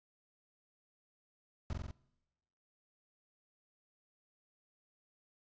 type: noise with echo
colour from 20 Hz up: brown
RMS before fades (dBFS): -37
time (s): 1.7-1.73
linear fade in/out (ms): 0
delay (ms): 45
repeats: 4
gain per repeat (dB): -2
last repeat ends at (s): 1.91
effects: noise-tail reverb RT60 1.0 s tail -22 dB re dry + resampled to 16000 Hz